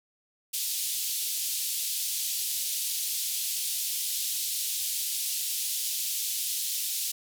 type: band-pass noise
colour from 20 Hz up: white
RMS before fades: -31 dBFS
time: 0.53-7.12 s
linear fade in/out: 10 ms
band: 3100 to 15000 Hz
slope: 24 dB/octave
effects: none